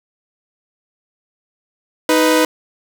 sawtooth tone pair together, 312.5 / 496.1 Hz, D#4 / B4, +8 / +8 cents, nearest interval minor sixth, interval 800 cents, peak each -10 dBFS, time 2.09-2.45 s, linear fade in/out 2 ms, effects none

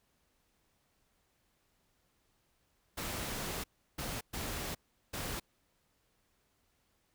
pink noise bursts at uneven times, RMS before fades -39 dBFS, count 4, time 2.97-3.64 / 3.98-4.21 / 4.33-4.75 / 5.13-5.4 s, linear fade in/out 10 ms, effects pink hiss -75 dBFS RMS until 7.14 s

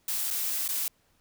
blue noise with dropouts, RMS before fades -30 dBFS, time 0.08-0.88 s, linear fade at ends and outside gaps 2 ms, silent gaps 0.304-0.308 / 0.679-0.688 s, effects pink hiss -68 dBFS RMS until 1.2 s

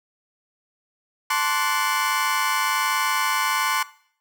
30% pulse chord, D dominant seventh, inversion second, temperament equal with one note detuned, 880 / 1046.5 / 1147.8 / 1480 Hz, A5 / C6 / D6 / F#6, 0 / 0 / -40 / 0 cents, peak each -25 / -21 / -23 / -25 dBFS, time 1.3-3.83 s, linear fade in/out 5 ms, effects noise-tail reverb RT60 0.6 s tail -20 dB re dry

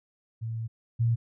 sine tone pair in turn, 113.3 / 116.22 Hz, A#2 / A#2, -49 / -5 cents, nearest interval unison, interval 44 cents, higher second, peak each -30 / -21 dBFS, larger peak second, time 0.41-0.68 / 0.99-1.16 s, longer first, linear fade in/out 20 ms, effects none

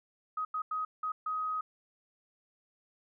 sine tone bursts at uneven times, 1259 Hz, D#6, 20 cents sharp, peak -31 dBFS, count 5, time 0.37-0.45 / 0.54-0.62 / 0.71-0.85 / 1.03-1.12 / 1.26-1.61 s, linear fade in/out 5 ms, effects none

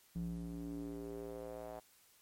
square tone with band-pass filter sweep, 57.1 Hz, A#1, 35 cents flat, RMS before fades -44 dBFS, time 0.15-1.8 s, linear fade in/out 10 ms, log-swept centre 170 to 690 Hz, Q 3.4, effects white hiss -67 dBFS RMS until 2.21 s + MP3 64 kbps

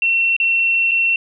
sine tone with dropouts, 2713 Hz, E7, 49 cents sharp, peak -13 dBFS, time 0.02-1.16 s, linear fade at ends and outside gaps 2 ms, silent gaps 0.365-0.4 / 0.912-0.916 s, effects none

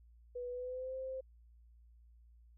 sine tone with pitch glide, 491.5 to 523.7 Hz, B4 to C5, -8 to +1 cents, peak -39 dBFS, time 0.35-1.21 s, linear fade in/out 10 ms, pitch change +109 cents, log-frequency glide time 0.5-0.96 s, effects added 58 Hz sine -59 dBFS peak until 2.57 s

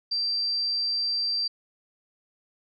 sine tone, 4699 Hz, D8, in tune, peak -24 dBFS, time 0.11-1.48 s, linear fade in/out 10 ms, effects none

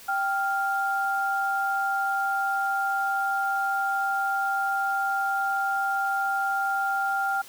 sine tone pair together, 784 / 1396.9 Hz, G5 / F6, 0 / 0 cents, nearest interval minor seventh, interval 1000 cents, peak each -26 dBFS, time 0.08-7.42 s, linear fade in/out 10 ms, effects white hiss -47 dBFS RMS until 7.48 s

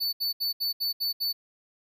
square tone bursts, 4493 Hz, C#8, 23 cents sharp, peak -26 dBFS, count 7, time 0-1.33 s, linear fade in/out 20 ms, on 130 ms, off 70 ms, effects none

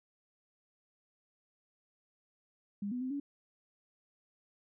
sine tone with pitch steps, 202.5 / 247.7 / 257.5 / 283.4 Hz, G#3 / B3 / C4 / C#4, -43 / +5 / -28 / +38 cents, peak -34 dBFS, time 2.82-3.2 s, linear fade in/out 5 ms, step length 95 ms, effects none

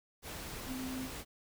sine tone in noise, 258.9 Hz, C4, 18 cents flat, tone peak -38 dBFS, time 0.66-1.1 s, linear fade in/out 50 ms, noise pink, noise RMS -44 dBFS, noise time 0.22-1.25 s, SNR +3 dB, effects none

